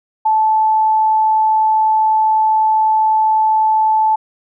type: tone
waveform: sine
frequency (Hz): 872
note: A5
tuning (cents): -16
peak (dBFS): -10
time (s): 0.25-4.16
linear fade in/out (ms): 10
effects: none

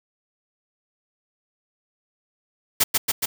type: noise with echo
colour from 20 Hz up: white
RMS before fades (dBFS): -17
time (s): 2.8-2.84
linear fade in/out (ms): 10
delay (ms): 140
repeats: 3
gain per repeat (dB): -2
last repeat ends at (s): 3.26
effects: none

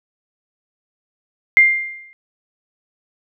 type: tone with exponential decay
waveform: sine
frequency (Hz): 2100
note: C7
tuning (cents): +6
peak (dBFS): -4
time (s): 1.57-2.13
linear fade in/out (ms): 0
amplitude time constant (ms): 120
effects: none

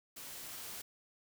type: noise with level ramp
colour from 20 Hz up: white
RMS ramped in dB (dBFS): -48 to -45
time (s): 0.16-0.82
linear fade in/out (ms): 10
effects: none

